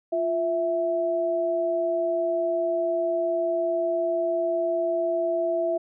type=tone pair together; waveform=sine; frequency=347.8 / 659.3 Hz; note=F4 / E5; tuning=-7 / 0 cents; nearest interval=major seventh; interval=1107 cents; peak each=-28 / -23 dBFS; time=0.12-5.78 s; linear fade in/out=10 ms; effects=none